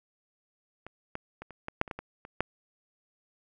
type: clicks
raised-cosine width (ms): 0.5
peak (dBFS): -27 / -20 / -26 / -30 / -20 / -9 / -28 / -20 / -23 / -29 / -11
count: 11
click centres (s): 0.866 / 1.154 / 1.42 / 1.507 / 1.684 / 1.814 / 1.878 / 1.912 / 1.99 / 2.251 / 2.406
effects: none